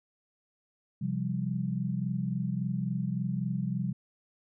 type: chord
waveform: sine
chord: C suspended fourth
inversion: none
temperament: equal with one note detuned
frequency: 130.81 / 172.41 / 196 Hz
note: C3 / F3 / G3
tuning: 0 / -22 / 0 cents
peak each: -33 dBFS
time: 1.01-3.93 s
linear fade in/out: 10 ms
effects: none